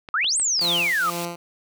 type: clicks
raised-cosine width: 0.3 ms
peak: -21 dBFS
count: 5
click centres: 0.088 / 0.244 / 0.398 / 0.594 / 0.653 s
type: exponential two-way sweep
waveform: sine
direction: up then down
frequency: 1174.7 to 8870 to 1174.7 Hz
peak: -19 dBFS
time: 0.14-1.1 s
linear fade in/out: 2 ms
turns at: 0.38 s
type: high-pass noise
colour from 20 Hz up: pink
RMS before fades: -35 dBFS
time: 0.61-1.25 s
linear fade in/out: 0 ms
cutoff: 2900 Hz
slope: 12 dB/octave
type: tone with tremolo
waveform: 10% pulse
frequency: 172.2 Hz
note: F3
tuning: 24 cents flat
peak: -18 dBFS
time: 0.61-1.36 s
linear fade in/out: 5 ms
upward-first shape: sine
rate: 2.1 Hz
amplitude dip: 95%
effects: none